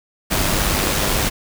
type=noise with amplitude modulation; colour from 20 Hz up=pink; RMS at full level=-17 dBFS; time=0.3-1.3 s; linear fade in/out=20 ms; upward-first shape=sine; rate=98.4 Hz; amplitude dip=40%; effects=none